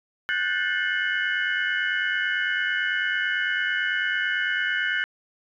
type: tone cluster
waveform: sine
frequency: 1468 / 1557 / 1756 / 2151 / 2963 Hz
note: F#6 / G6 / A6 / C7 / F#7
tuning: -14 / -12 / -4 / +47 / +2 cents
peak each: -27 / -27 / -28 / -32 / -32 dBFS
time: 0.29-5.04 s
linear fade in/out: 0 ms
effects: tanh soft clip ceiling -12 dBFS